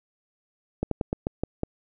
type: slowing click train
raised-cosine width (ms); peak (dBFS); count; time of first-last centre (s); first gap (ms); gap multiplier
2; -12; 7; 0.83-1.634; 83; 1.19
effects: none